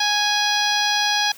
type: harmonic tone with a mistuned harmonic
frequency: 830 Hz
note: G#5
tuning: 1 cent flat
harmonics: 1 / 2 / 3 / 4 / 5 / 6 / 7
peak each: -23 / -24 / -28 / -24 / -26 / -26 / -29 dBFS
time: 0-1.32 s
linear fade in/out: 5 ms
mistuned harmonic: 5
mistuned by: -25 cents
effects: white hiss -44 dBFS RMS until 1.37 s + high-pass 150 Hz 12 dB/octave